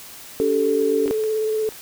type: chord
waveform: sine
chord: D suspended fourth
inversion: none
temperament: equal with one note detuned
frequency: 286.5 / 392 / 440 Hz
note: D4 / G4 / A4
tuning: -43 / 0 / 0 cents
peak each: -24 / -23 / -18 dBFS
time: 0.4-1.11 s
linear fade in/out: 0 ms
type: tone with vibrato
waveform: sine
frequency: 434.9 Hz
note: A4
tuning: 20 cents flat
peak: -19 dBFS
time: 1.06-1.69 s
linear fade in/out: 0 ms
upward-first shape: square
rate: 17 Hz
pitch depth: 14 cents each way
type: clicks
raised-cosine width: 0.3 ms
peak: -18 / -22 / -25 dBFS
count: 3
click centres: 1.079 / 1.238 / 1.723 s
effects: white hiss -40 dBFS RMS until 1.81 s